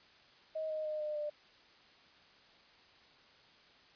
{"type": "tone with pitch steps", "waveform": "sine", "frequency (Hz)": [630, 621.3, 612.8, 604.3, 596], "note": ["D#5", "D#5", "D#5", "D5", "D5"], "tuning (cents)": [21, -3, -27, 49, 25], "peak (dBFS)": -35, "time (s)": [0.55, 1.3], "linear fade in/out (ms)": 10, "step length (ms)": 150, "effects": ["white hiss -62 dBFS RMS until 3.95 s", "resampled to 11025 Hz"]}